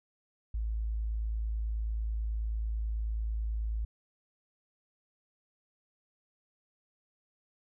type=tone; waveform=sine; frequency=54.6 Hz; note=A1; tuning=13 cents flat; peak=-30 dBFS; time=0.54-3.85 s; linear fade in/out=5 ms; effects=none